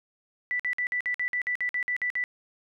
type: tone bursts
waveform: sine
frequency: 1975.5 Hz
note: B6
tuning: in tune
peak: -25 dBFS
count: 13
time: 0.51-2.239 s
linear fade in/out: 0 ms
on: 85 ms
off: 52 ms
effects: none